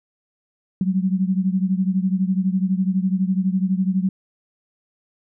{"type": "beating tone pair", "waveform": "sine", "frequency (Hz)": [185, 197], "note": ["F#3", "G3"], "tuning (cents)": [0, 9], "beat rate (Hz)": 12, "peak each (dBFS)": [-19, -22], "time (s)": [0.81, 4.09], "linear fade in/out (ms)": 2, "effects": []}